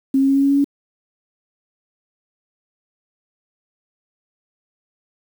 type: tone with pitch steps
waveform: sine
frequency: 269.6 / 271.6 / 273.7 / 275.7 / 277.8 / 279.9 / 282 Hz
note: C#4 / C#4 / C#4 / C#4 / C#4 / C#4 / C#4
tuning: -48 / -35 / -22 / -9 / +4 / +17 / +30 cents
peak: -12 dBFS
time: 0.14-0.644 s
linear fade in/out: 5 ms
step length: 72 ms
effects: 7-bit